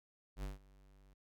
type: tone with ADSR envelope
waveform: square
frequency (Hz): 48.74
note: G1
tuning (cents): -9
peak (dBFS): -39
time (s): 0.36-1.14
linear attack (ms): 72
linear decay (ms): 150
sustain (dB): -23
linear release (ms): 12
effects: none